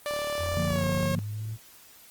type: tone with pitch glide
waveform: sawtooth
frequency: 587.3 to 541.7 Hz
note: D5 to C#5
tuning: 0 to -40 cents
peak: -25 dBFS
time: 0.06-1.15 s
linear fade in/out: 0 ms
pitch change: -140 cents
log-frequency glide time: 0.66-0.84 s
type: click train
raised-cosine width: 1 ms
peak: -26 dBFS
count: 36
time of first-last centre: 0.11-1.056 s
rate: 37 Hz
type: exponential sweep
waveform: sine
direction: up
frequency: 85.2 to 112.1 Hz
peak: -31 dBFS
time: 0.37-1.58 s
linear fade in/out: 50 ms
type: chord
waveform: sine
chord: Bb major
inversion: first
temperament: equal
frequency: 146.83 / 174.61 / 233.1 Hz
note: D3 / F3 / Bb3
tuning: 0 / 0 / 0 cents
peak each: -32 / -29 / -34 dBFS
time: 0.57-1.19 s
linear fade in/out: 0 ms
effects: white hiss -53 dBFS RMS until 2.1 s + Opus 24 kbps